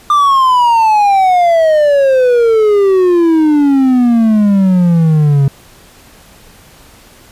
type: exponential sweep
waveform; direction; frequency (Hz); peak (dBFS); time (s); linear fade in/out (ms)
triangle; down; 1198 to 135.9; -4; 0.1-5.48; 2
effects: pink hiss -41 dBFS RMS until 7.31 s + resampled to 32000 Hz